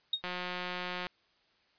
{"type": "tone with exponential decay", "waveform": "sine", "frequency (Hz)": 3729, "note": "A#7", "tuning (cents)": 0, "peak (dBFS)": -24, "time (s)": [0.13, 0.22], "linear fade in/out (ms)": 5, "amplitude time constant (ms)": 19}
{"type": "click train", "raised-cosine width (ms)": 0.3, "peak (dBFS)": -21, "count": 150, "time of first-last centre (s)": [0.24, 1.068], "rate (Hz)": 180}
{"effects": ["white hiss -69 dBFS RMS until 1.78 s", "resampled to 11025 Hz"]}